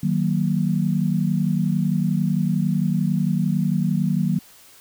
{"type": "chord", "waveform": "sine", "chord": "D# minor", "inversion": "none", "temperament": "just", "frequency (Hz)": [155.56, 186.68, 233.3], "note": ["D#3", "F#3", "A#3"], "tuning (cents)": [0, 16, 2], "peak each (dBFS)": [-22, -21, -25], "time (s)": [0.03, 4.39], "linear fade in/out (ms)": 5, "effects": ["white hiss -49 dBFS RMS until 4.8 s"]}